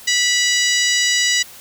harmonic tone with a mistuned harmonic, 975 Hz, B5, 23 cents flat, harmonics 2 / 3 / 4 / 5 / 6 / 7 / 8, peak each -19 / -21 / -22 / -23 / -24 / -24 / -25 dBFS, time 0.07-1.43 s, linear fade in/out 10 ms, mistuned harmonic 2, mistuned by +17 cents, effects white hiss -40 dBFS RMS until 1.6 s

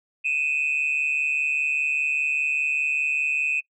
sine tone pair together, 2500 / 2645 Hz, D#7 / E7, +8 / +5 cents, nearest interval minor second, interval 97 cents, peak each -22 / -25 dBFS, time 0.24-3.61 s, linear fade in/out 20 ms, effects noise-tail reverb RT60 0.1 s tail -22 dB re dry + tanh soft clip ceiling -16 dBFS

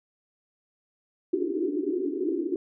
white band-pass noise, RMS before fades -28 dBFS, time 1.33-2.56 s, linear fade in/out 2 ms, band 280 to 400 Hz, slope 96 dB/octave, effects none

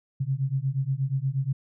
sine beating tone pair, 130.81 / 139.21 Hz, C3 / C#3, 0 / +8 cents, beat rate 8.4 Hz, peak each -27 dBFS, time 0.2-1.53 s, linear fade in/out 10 ms, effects none

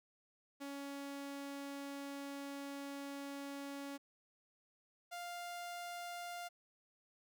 sawtooth tone pair in turn, 280 / 699.7 Hz, C#4 / F5, +18 / +3 cents, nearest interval octave + major third, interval 1585 cents, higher second, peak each -40 / -40 dBFS, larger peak neither, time 0.6-3.98 / 5.11-6.49 s, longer first, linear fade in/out 20 ms, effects none

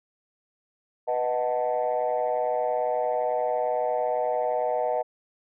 sine chord, B dominant seventh, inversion none, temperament equal, 493.9 / 622.3 / 740 / 880 Hz, B4 / D#5 / F#5 / A5, 0 / 0 / 0 / 0 cents, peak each -28 / -26 / -28 / -31 dBFS, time 1.07-5.03 s, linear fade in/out 20 ms, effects tanh soft clip ceiling -16 dBFS

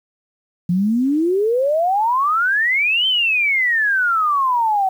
sine exponential two-way sweep, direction up then down, 170 to 3136 to 746 Hz, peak -14 dBFS, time 0.69-4.89 s, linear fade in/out 5 ms, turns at 3.07 s, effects 8-bit

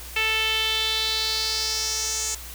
sawtooth tone with band-pass filter sweep, 440 Hz, A4, in tune, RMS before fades -25 dBFS, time 0.16-2.35 s, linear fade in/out 5 ms, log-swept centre 2600 to 6900 Hz, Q 3.9, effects added 60 Hz sine -40 dBFS peak until 2.54 s + white hiss -40 dBFS RMS until 2.54 s

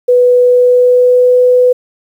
sine tone with pitch glide, 493.9 to 498.5 Hz, B4 to B4, 0 to +16 cents, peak -4 dBFS, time 0.08-1.73 s, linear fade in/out 10 ms, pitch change +16 cents, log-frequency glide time 0.41-1.42 s, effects 7-bit

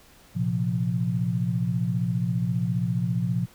sine chord, Bb suspended second, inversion none, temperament equal with one note detuned, 115.94 / 130.81 / 174.61 Hz, Bb2 / C3 / F3, -9 / 0 / 0 cents, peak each -27 / -28 / -26 dBFS, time 0.35-3.46 s, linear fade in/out 20 ms, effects pink hiss -54 dBFS RMS until 3.54 s

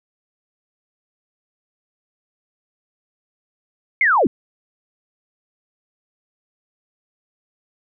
sine linear sweep, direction down, 2217 to 185 Hz, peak -12 dBFS, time 4.01-4.27 s, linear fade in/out 2 ms, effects none

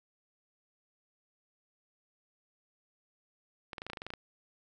clicks, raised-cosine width 0.3 ms, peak -24 dBFS, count 11, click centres 3.732 / 3.782 / 3.819 / 3.866 / 3.9 / 3.933 / 3.972 / 4.019 / 4.066 / 4.104 / 4.137 s, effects none

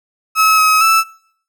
35% pulse tone with pitch steps, 1289 / 1274 / 1317 Hz, E6 / D#6 / E6, -39 / +41 / -2 cents, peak -7 dBFS, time 0.35-1.04 s, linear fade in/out 50 ms, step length 230 ms, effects noise-tail reverb RT60 0.6 s tail -23 dB re dry

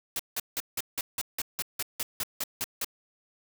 white noise bursts, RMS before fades -31 dBFS, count 14, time 0.16-2.846 s, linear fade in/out 2 ms, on 34 ms, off 170 ms, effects none

